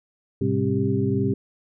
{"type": "tone cluster", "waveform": "sine", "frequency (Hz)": [106.1, 128.4, 197.2, 266.5, 394.2], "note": ["G#2", "C3", "G3", "C4", "G4"], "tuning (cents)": [38, -32, 11, 32, 10], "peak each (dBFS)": -26, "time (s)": [0.41, 1.34], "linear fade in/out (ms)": 5, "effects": []}